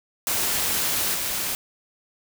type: noise with level steps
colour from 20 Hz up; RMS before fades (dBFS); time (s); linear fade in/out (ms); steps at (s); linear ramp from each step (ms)
white; -24 / -27; 0.27-1.55; 0; 1.14; 5
effects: none